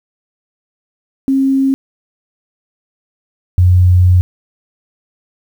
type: tone pair in turn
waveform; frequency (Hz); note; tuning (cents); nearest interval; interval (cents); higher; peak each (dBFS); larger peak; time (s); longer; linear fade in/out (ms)
sine; 269.3 / 90.34; C#4 / F#2; -50 / -41; octave + perfect fifth; 1891; first; -9 / -5; second; 1.28-1.74 / 3.58-4.21; second; 0
effects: 7-bit